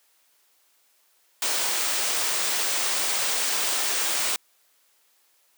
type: band-stop noise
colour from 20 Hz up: white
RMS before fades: -25 dBFS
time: 1.42-4.36 s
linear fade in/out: 2 ms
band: 10000 to 15000 Hz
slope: 96 dB/octave
effects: white hiss -64 dBFS RMS until 5.57 s + high-pass 400 Hz 12 dB/octave